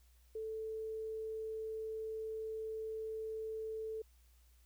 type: tone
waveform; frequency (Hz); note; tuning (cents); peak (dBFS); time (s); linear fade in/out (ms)
sine; 440; A4; 0; -39; 0.35-4.02; 5
effects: added 60 Hz sine -63 dBFS peak until 4.65 s + white hiss -73 dBFS RMS until 4.65 s